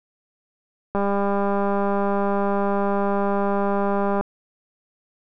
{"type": "click train", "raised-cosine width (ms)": 1, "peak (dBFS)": -10, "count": 653, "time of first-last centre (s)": [0.95, 4.21], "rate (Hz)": 200, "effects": []}